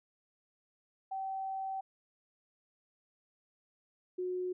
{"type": "tone pair in turn", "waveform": "sine", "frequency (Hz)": [770, 364.4], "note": ["G5", "F#4"], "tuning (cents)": [-31, -26], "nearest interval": "octave + minor second", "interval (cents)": 1295, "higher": "first", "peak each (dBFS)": [-35, -33], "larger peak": "second", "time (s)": [[1.11, 1.81], [4.18, 4.53]], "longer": "first", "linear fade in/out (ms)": 10, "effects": []}